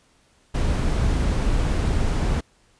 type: noise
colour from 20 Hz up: brown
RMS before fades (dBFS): -21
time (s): 0.54-2.41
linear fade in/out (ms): 10
effects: pink hiss -60 dBFS RMS until 2.79 s + resampled to 22050 Hz